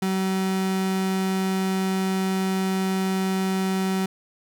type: tone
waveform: 35% pulse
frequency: 189.8 Hz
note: F#3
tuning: 44 cents sharp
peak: -20 dBFS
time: 0.02-4.06 s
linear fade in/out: 5 ms
effects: none